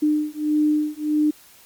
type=beating tone pair; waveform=sine; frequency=301.2 / 302.8 Hz; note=D4 / D#4; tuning=+44 / -47 cents; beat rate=1.6 Hz; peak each=-21 dBFS; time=0.02-1.31 s; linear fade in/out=10 ms; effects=white hiss -50 dBFS RMS until 1.65 s + Opus 48 kbps